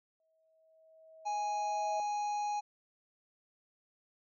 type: tone with exponential growth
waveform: sine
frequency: 641 Hz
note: E5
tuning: 49 cents flat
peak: -35 dBFS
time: 0.2-2 s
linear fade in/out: 1 ms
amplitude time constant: 390 ms
type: harmonic tone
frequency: 830.6 Hz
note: G#5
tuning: in tune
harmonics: 1 / 3 / 5 / 7 / 8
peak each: -32 / -51 / -54 / -55 / -55 dBFS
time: 1.25-2.61 s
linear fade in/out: 20 ms
effects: none